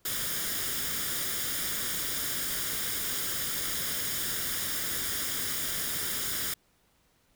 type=noise with comb filter; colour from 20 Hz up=white; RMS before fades=-32 dBFS; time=0.05-6.54 s; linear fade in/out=5 ms; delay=0.58 ms; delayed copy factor=+0.6; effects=pink hiss -68 dBFS RMS until 7.35 s